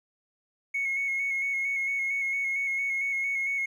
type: tone with vibrato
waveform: triangle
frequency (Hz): 2191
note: C#7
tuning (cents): -21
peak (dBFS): -23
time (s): 0.74-3.66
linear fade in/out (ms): 10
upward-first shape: square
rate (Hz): 4.4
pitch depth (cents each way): 22
effects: tanh soft clip ceiling -23 dBFS